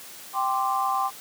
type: chord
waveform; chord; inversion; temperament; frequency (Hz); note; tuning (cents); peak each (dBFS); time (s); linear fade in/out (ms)
sine; G suspended fourth; none; equal; 784 / 1046.5 / 1174.7; G5 / C6 / D6; 0 / 0 / 0; -26 / -26 / -28; 0.33-1.11; 50
effects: white hiss -43 dBFS RMS until 1.2 s + high-pass 150 Hz 12 dB/octave